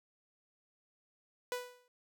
sawtooth tone with exponential decay, 493.9 Hz, B4, in tune, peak -29 dBFS, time 1.52-1.88 s, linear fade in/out 1 ms, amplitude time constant 77 ms, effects none

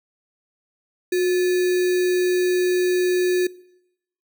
sine tone with sample-and-hold, 362.1 Hz, F#4, 37 cents flat, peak -17 dBFS, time 1.12-3.47 s, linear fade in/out 5 ms, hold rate 2100 Hz, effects noise-tail reverb RT60 0.8 s tail -21 dB re dry

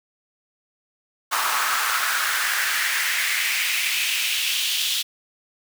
pink noise with high-pass filter sweep, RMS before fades -23 dBFS, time 1.31-5.03 s, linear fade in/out 20 ms, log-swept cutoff 1100 to 3400 Hz, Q 3.1, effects none

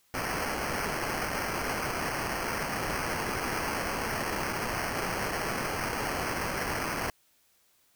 white noise with sample-and-hold, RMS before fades -32 dBFS, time 0.14-7.1 s, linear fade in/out 0 ms, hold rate 3675 Hz, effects white hiss -67 dBFS RMS until 7.95 s

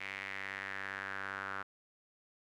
sawtooth tone with band-pass filter sweep, 97.5 Hz, G2, 9 cents flat, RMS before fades -42 dBFS, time 0-1.63 s, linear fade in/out 10 ms, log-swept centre 2200 to 1400 Hz, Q 4.2, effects none

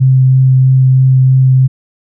sine tone with vibrato, 130.81 Hz, C3, in tune, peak -4 dBFS, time 0-1.68 s, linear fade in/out 20 ms, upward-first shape triangle, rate 3.1 Hz, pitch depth 10 cents each way, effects none

